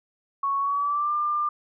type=tone with pitch glide; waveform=sine; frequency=1108.7 to 1195.2 Hz; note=C#6 to D6; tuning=0 to +30 cents; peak=-22 dBFS; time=0.43-1.49 s; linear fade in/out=5 ms; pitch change=+130 cents; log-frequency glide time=0.59-1.13 s; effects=none